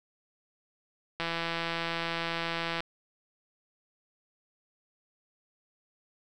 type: click train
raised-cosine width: 0.3 ms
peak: -16 dBFS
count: 269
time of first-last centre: 1.2-2.805 s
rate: 167 Hz
effects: none